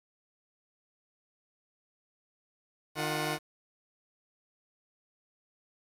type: tone cluster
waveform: 10% pulse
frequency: 153.2 / 353.5 / 741 Hz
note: D#3 / F4 / F#5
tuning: -27 / +21 / +2 cents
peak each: -25 / -27 / -29 dBFS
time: 2.95-3.39 s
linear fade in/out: 50 ms
effects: resampled to 32000 Hz + 9-bit